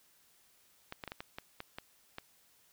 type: clicks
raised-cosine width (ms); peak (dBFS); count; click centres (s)
0.3; -25; 9; 0.924 / 1.038 / 1.077 / 1.119 / 1.205 / 1.385 / 1.604 / 1.785 / 2.184
effects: white hiss -67 dBFS RMS until 2.72 s